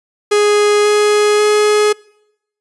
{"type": "tone with pitch steps", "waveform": "45% pulse", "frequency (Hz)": [415.3, 417.9, 420.6], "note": ["G#4", "G#4", "G#4"], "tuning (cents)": [0, 11, 22], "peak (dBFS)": -9, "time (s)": [0.31, 1.93], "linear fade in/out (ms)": 10, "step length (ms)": 540, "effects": ["noise-tail reverb RT60 0.8 s tail -25 dB re dry", "resampled to 24000 Hz"]}